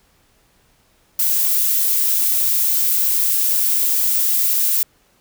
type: noise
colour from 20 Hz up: violet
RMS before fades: -17 dBFS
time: 1.19-4.83 s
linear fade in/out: 2 ms
effects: pink hiss -58 dBFS RMS until 5.2 s